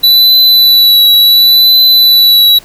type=tone with vibrato; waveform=square; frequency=3961 Hz; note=B7; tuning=4 cents sharp; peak=-3 dBFS; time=0.03-2.59 s; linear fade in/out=10 ms; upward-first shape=triangle; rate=0.7 Hz; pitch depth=27 cents each way; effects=pink hiss -37 dBFS RMS until 2.64 s